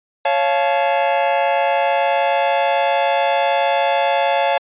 45% pulse chord, Db augmented, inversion none, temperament just, 554.4 / 693 / 866.2 Hz, Db5 / F5 / A5, 0 / -14 / -27 cents, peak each -19 dBFS, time 0.25-4.58 s, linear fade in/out 5 ms, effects resampled to 8000 Hz

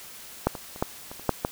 clicks, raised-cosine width 1 ms, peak -6 / -21 / -27 / -9 / -25 / -29 / -6 / -9 dBFS, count 8, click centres 0.47 / 0.552 / 0.761 / 0.825 / 1.115 / 1.196 / 1.293 / 1.449 s, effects white hiss -44 dBFS RMS until 1.51 s

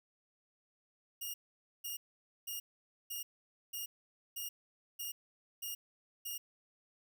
5% pulse tone bursts, 2846 Hz, F7, 32 cents sharp, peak -30 dBFS, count 9, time 1.21-6.38 s, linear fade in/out 10 ms, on 130 ms, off 500 ms, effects none

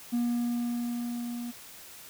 triangle tone with level ramp, 239.2 Hz, A#3, 45 cents sharp, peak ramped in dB -22 to -32 dBFS, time 0.12-1.52 s, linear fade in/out 20 ms, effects tanh soft clip ceiling -18 dBFS + white hiss -48 dBFS RMS until 2.09 s

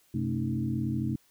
sine tone cluster, 94.5 / 129.8 / 220.7 / 274.1 / 312.7 Hz, F#2 / C3 / A3 / C#4 / D#4, +37 / -13 / +5 / -19 / +9 cents, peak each -37 / -31 / -32 / -38 / -35 dBFS, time 0.14-1.16 s, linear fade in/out 5 ms, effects white hiss -65 dBFS RMS until 1.3 s

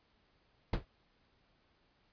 brown noise with exponential decay, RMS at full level -24 dBFS, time 0.73-0.85 s, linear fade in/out 5 ms, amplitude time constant 25 ms, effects pink hiss -72 dBFS RMS until 2.12 s + resampled to 11025 Hz

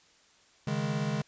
square chord, C# suspended second, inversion none, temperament equal, 138.59 / 155.56 / 207.7 Hz, C#3 / D#3 / G#3, 0 / 0 / 0 cents, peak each -34 dBFS, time 0.67-1.22 s, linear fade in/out 5 ms, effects white hiss -62 dBFS RMS until 1.27 s + resampled to 16000 Hz

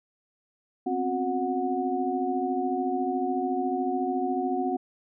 sine tone cluster, 253.4 / 267.3 / 364.2 / 735 Hz, B3 / C4 / F#4 / F#5, +45 / +37 / -27 / -12 cents, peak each -34 / -30 / -30 / -29 dBFS, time 0.86-4.77 s, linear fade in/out 10 ms, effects none

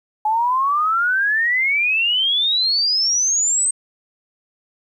sine exponential sweep, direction up, 844 to 8372 Hz, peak -15 dBFS, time 0.25-3.71 s, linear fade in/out 5 ms, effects 9-bit

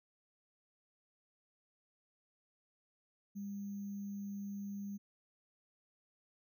sine tone with sample-and-hold, 200.6 Hz, G3, 40 cents sharp, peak -40 dBFS, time 3.35-4.98 s, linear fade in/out 20 ms, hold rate 6300 Hz, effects none

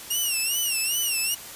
10% pulse tone with vibrato, 2800 Hz, F7, 4 cents sharp, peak -15 dBFS, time 0.1-1.35 s, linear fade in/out 10 ms, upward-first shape sine, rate 2.5 Hz, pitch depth 120 cents each way, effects white hiss -40 dBFS RMS until 1.55 s + resampled to 32000 Hz

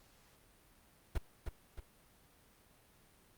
brown noise with echo, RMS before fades -32 dBFS, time 1.15-1.18 s, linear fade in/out 5 ms, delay 310 ms, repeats 2, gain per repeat -6 dB, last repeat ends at 1.8 s, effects pink hiss -66 dBFS RMS until 3.37 s + Opus 48 kbps

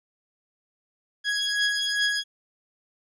20% pulse beating tone pair, 1661.2 / 1663.7 Hz, G#6 / G#6, 0 / +3 cents, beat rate 2.5 Hz, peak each -20 / -23 dBFS, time 1.24-2.24 s, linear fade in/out 50 ms, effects resampled to 22050 Hz

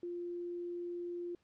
sine tone, 349.1 Hz, F4, 1 cent flat, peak -38 dBFS, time 0.03-1.35 s, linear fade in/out 2 ms, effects pink hiss -75 dBFS RMS until 1.43 s + low-pass 5000 Hz 12 dB/octave

